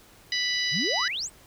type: harmonic tone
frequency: 987.8 Hz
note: B5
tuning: in tune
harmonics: 2 / 3 / 4 / 5 / 6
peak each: -29 / -32 / -30 / -30 / -39 dBFS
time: 0.32-1.08 s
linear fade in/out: 2 ms
type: exponential sweep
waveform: sine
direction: up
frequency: 121.7 to 8870 Hz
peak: -28 dBFS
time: 0.71-1.3 s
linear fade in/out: 50 ms
effects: pink hiss -54 dBFS RMS until 1.46 s